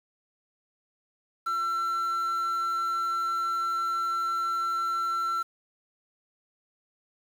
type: tone with quantisation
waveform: triangle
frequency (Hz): 1347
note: E6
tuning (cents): +37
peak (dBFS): -24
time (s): 1.46-5.43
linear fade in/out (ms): 10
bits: 8
effects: none